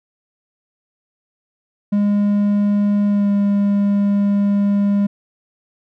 triangle tone with pitch glide, 204.6 to 201.9 Hz, G#3 to G#3, -26 to -49 cents, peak -11 dBFS, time 1.92-5.07 s, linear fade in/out 10 ms, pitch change -23 cents, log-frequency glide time 3.07-3.3 s, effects none

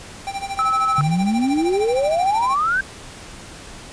square tone with tremolo, 788 Hz, G5, 9 cents sharp, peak -23 dBFS, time 0.27-2.55 s, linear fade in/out 0 ms, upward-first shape sine, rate 13 Hz, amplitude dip 85%
sine tone, 1300 Hz, E6, 24 cents flat, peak -16 dBFS, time 0.59-1.01 s, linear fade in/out 0 ms
sine exponential sweep, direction up, 138.59 to 1600 Hz, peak -16 dBFS, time 0.98-2.81 s, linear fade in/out 5 ms
effects pink hiss -38 dBFS RMS until 3.92 s + resampled to 22050 Hz

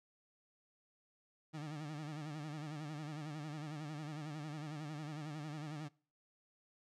30% pulse tone with vibrato, 151.4 Hz, D#3, 47 cents flat, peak -40 dBFS, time 1.53-5.89 s, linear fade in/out 20 ms, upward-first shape sine, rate 11 Hz, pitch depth 86 cents each way, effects noise-tail reverb RT60 0.4 s tail -22 dB re dry + low-pass 7000 Hz 12 dB/octave

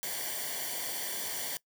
white noise with comb filter, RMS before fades -36 dBFS, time 0.03-1.57 s, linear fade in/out 0 ms, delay 0.77 ms, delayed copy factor -0.75, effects noise-tail reverb RT60 0.1 s tail -21 dB re dry

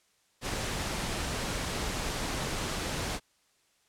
pink noise, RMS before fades -33 dBFS, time 0.41-3.2 s, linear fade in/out 50 ms, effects white hiss -69 dBFS RMS until 3.88 s + low-pass 9000 Hz 12 dB/octave

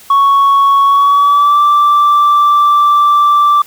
sine tone with pitch glide, 1111 to 1171 Hz, C#6 to D6, +4 to -5 cents, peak -3 dBFS, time 0.1-3.62 s, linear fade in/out 5 ms, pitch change +91 cents, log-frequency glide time 0.85-1.61 s, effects tanh soft clip ceiling -4 dBFS + white hiss -39 dBFS RMS until 3.66 s

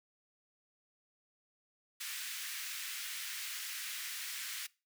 pink high-pass noise, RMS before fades -42 dBFS, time 2-4.67 s, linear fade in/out 10 ms, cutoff 1700 Hz, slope 24 dB/octave, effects noise-tail reverb RT60 0.3 s tail -22 dB re dry

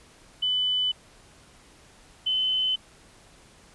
sine tone pair in turn, 3000 / 3040 Hz, F#7 / F#7, +23 / +46 cents, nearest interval unison, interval 23 cents, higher second, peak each -22 dBFS, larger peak neither, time 0.42-0.92 / 2.26-2.76 s, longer neither, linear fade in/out 10 ms, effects pink hiss -54 dBFS RMS until 3.74 s + resampled to 24000 Hz

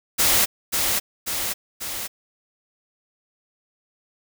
white noise with echo, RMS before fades -18 dBFS, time 0.18-0.46 s, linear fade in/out 20 ms, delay 540 ms, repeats 3, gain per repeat -4 dB, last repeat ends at 2.08 s, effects none

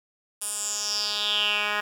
10% pulse tone with band-pass filter sweep, 208 Hz, G#3, 3 cents sharp, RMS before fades -27 dBFS, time 0.41-1.81 s, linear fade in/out 10 ms, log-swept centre 10000 to 1900 Hz, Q 5, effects 8-bit

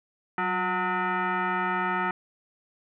sine tone with frequency modulation, 187.1 Hz, F#3, 20 cents sharp, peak -24 dBFS, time 0.38-2.11 s, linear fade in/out 2 ms, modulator 547 Hz, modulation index 3.1, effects none

